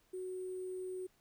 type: tone with sample-and-hold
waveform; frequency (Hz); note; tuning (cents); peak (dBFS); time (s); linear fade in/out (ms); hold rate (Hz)
sine; 370; F#4; 0; -39; 0.13-1.07; 10; 8820
effects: pink hiss -72 dBFS RMS until 1.2 s